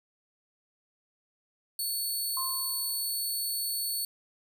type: tone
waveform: 10% pulse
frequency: 4435 Hz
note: C#8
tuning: in tune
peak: -23 dBFS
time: 1.79-4.05 s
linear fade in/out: 2 ms
type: tone with exponential decay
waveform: sine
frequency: 1046.5 Hz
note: C6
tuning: in tune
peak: -32 dBFS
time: 2.37-3.2 s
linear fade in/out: 2 ms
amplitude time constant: 180 ms
effects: none